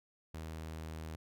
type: tone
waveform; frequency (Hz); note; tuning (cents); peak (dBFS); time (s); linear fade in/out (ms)
sawtooth; 79.7; D#2; +42; -38; 0.34-1.16; 5
effects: none